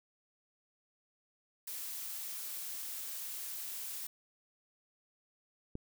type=noise; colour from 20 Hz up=blue; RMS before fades=-42 dBFS; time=1.67-4.07 s; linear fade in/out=5 ms
type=click; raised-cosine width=3 ms; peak=-27 dBFS; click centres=5.754 s
effects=none